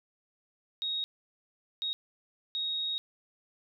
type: tone bursts at uneven times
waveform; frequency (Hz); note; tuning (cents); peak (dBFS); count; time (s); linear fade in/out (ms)
sine; 3762; A#7; +15; -30; 3; 0.82-1.04 / 1.82-1.93 / 2.55-2.98; 0
effects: none